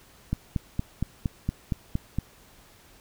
click train, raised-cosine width 5 ms, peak -13 dBFS, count 9, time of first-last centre 0.33-2.186 s, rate 4.31 Hz, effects pink hiss -55 dBFS RMS until 3 s

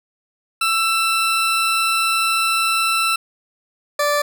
20% pulse tone pair in turn, 1333 / 584.9 Hz, E6 / D5, +19 / -7 cents, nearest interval octave + major second, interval 1426 cents, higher first, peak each -11 dBFS, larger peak neither, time 0.61-3.16 / 3.99-4.22 s, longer first, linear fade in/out 5 ms, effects none

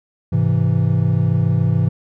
triangle chord, Ab augmented, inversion none, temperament equal, 103.83 / 130.81 / 164.81 Hz, Ab2 / C3 / E3, 0 / 0 / 0 cents, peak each -16 dBFS, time 0.32-1.89 s, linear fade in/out 10 ms, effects none

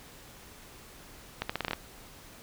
accelerating click train, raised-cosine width 0.3 ms, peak -14 dBFS, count 8, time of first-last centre 1.42-1.733 s, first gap 75 ms, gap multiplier 0.82, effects pink hiss -51 dBFS RMS until 2.42 s

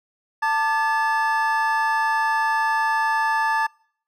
triangle tone cluster, 890 / 1185 / 1721 Hz, A5 / D6 / A6, +20 / +15 / -39 cents, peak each -19 / -26 / -21 dBFS, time 0.42-3.67 s, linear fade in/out 10 ms, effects noise-tail reverb RT60 0.6 s tail -26 dB re dry

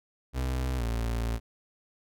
35% pulse tone with pitch glide, 64 to 57.35 Hz, C2 to A#1, -38 to -28 cents, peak -26 dBFS, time 0.33-1.4 s, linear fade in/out 50 ms, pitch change -190 cents, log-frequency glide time 0.77-0.83 s, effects none

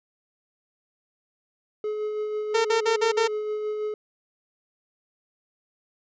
triangle tone with tremolo, 425 Hz, G#4, 40 cents sharp, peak -23 dBFS, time 1.84-3.94 s, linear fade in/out 2 ms, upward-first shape sine, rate 6.1 Hz, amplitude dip 30%
sawtooth tone bursts, 454.5 Hz, A#4, 44 cents flat, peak -16 dBFS, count 5, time 2.54-3.278 s, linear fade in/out 10 ms, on 110 ms, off 47 ms
effects resampled to 16000 Hz

